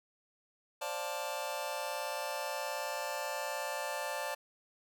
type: chord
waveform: sawtooth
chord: D minor seventh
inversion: third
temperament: just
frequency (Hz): 528.6 / 587.3 / 704.8 / 881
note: C5 / D5 / F5 / A5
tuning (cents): +18 / 0 / +16 / +2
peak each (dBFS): -39 / -36 / -40 / -36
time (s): 0.81-4.35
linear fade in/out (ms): 10
effects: none